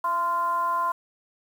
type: tone with frequency modulation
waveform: sine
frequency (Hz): 1036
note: C6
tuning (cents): -17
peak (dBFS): -22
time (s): 0.04-0.92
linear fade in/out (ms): 5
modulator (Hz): 359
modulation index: 0.49
effects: 8-bit